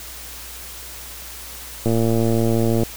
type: click train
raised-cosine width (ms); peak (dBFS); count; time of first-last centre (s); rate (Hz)
2; -7; 112; 1.86-2.834; 114
effects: added 60 Hz sine -41 dBFS peak until 2.96 s + white hiss -36 dBFS RMS until 2.96 s